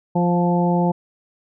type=harmonic tone with a mistuned harmonic; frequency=174.61 Hz; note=F3; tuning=in tune; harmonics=1 / 2 / 3 / 4 / 5; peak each=-17 / -24 / -25 / -26 / -24 dBFS; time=0.15-0.92 s; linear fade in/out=10 ms; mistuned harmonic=4; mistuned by=+17 cents; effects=none